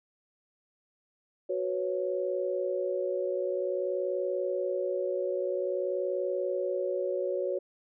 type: chord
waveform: sine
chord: F# suspended fourth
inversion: none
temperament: equal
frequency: 370 / 493.9 / 554.4 Hz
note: F#4 / B4 / C#5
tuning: 0 / 0 / 0 cents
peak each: -32 / -35 / -31 dBFS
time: 1.49-7.59 s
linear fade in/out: 10 ms
effects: none